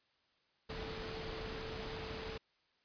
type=tone in noise; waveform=sine; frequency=442.8 Hz; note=A4; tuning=11 cents sharp; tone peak=-46 dBFS; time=0.69-2.38 s; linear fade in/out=10 ms; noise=pink; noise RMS=-44 dBFS; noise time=0.69-2.38 s; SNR=-5 dB; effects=white hiss -75 dBFS RMS until 2.84 s + resampled to 11025 Hz